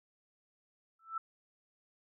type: tone with exponential growth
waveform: sine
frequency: 1325 Hz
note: E6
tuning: 9 cents sharp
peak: -31 dBFS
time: 0.99-1.18 s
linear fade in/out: 5 ms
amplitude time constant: 40 ms
effects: none